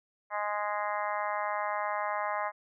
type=harmonic tone; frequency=207.7 Hz; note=G#3; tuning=in tune; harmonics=3 / 4 / 5 / 6 / 7 / 8 / 9 / 10; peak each=-36 / -35 / -35 / -38 / -46 / -42 / -43 / -43 dBFS; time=0.3-2.52 s; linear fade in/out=50 ms; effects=none